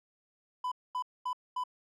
triangle tone bursts, 1000 Hz, B5, 21 cents sharp, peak -29 dBFS, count 4, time 0.64-1.638 s, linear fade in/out 5 ms, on 77 ms, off 230 ms, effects none

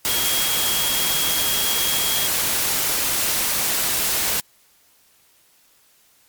sine tone in noise, 3277 Hz, G#7, 24 cents flat, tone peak -25 dBFS, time 0.09-2.27 s, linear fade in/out 0 ms, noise white, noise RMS -21 dBFS, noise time 0.05-4.4 s, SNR -7 dB, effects white hiss -57 dBFS RMS until 6.28 s + MP3 96 kbps

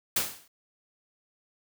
white noise with exponential decay, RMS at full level -23 dBFS, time 0.16-0.48 s, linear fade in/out 5 ms, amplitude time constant 68 ms, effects none

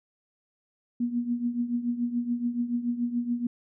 sine tone with tremolo, 240 Hz, B3, 49 cents flat, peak -22 dBFS, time 1-3.47 s, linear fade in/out 5 ms, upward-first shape triangle, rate 7 Hz, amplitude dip 80%, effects none

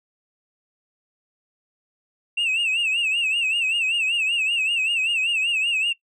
sine tone with vibrato, 2682 Hz, E7, 29 cents sharp, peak -17 dBFS, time 2.37-5.93 s, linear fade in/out 10 ms, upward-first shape sine, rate 5.2 Hz, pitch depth 110 cents each way, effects noise-tail reverb RT60 0.1 s tail -21 dB re dry + tanh soft clip ceiling -18 dBFS

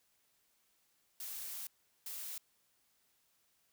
blue noise bursts at uneven times, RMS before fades -44 dBFS, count 2, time 1.2-1.67 / 2.06-2.38 s, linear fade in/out 2 ms, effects white hiss -75 dBFS RMS until 3.72 s

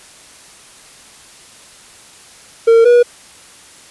triangle tone pair in turn, 457.9 / 482.5 Hz, A#4 / B4, -31 / -40 cents, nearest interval minor second, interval 91 cents, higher second, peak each -3 dBFS, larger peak neither, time 2.67-2.85 / 2.85-3.03 s, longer neither, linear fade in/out 10 ms, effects white hiss -41 dBFS RMS until 3.9 s + resampled to 24000 Hz

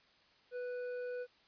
sine tone with hard clipping, 493.9 Hz, B4, in tune, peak -40 dBFS, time 0.51-1.27 s, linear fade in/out 50 ms, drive 7 dB, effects white hiss -67 dBFS RMS until 1.47 s + resampled to 11025 Hz

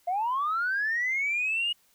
sine linear sweep, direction up, 682 to 2900 Hz, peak -24 dBFS, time 0.07-1.73 s, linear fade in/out 10 ms, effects tanh soft clip ceiling -21 dBFS + white hiss -65 dBFS RMS until 1.94 s

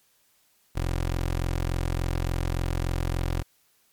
20% pulse tone, 43.48 Hz, F1, 7 cents flat, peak -20 dBFS, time 0.75-3.43 s, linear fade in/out 20 ms, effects white hiss -65 dBFS RMS until 3.92 s + MP3 96 kbps

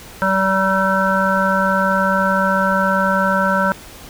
harmonic tone, 191.8 Hz, G3, 37 cents flat, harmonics 1 / 3 / 5 / 7 / 8, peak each -20 / -20 / -20 / -20 / -20 dBFS, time 0.22-3.72 s, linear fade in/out 0 ms, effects pink hiss -38 dBFS RMS until 4.09 s

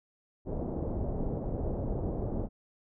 pink low-pass noise, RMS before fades -33 dBFS, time 0.45-2.49 s, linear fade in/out 50 ms, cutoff 640 Hz, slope 24 dB/octave, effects none

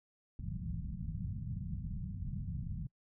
white low-pass noise, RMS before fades -40 dBFS, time 0.39-2.87 s, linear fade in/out 2 ms, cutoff 190 Hz, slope 48 dB/octave, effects noise-tail reverb RT60 0.1 s tail -25 dB re dry

